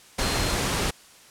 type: tone in noise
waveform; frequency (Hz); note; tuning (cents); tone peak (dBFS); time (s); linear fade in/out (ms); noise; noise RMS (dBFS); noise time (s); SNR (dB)
sine; 4186; C8; 0; -34; 0.21-0.54; 10; pink; -25; 0.18-0.91; -12
effects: white hiss -51 dBFS RMS until 1.3 s + low-pass 10000 Hz 12 dB/octave